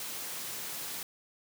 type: high-pass noise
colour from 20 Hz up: white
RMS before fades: -39 dBFS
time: 0-1.03 s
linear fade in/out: 2 ms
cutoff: 100 Hz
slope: 96 dB/octave
effects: none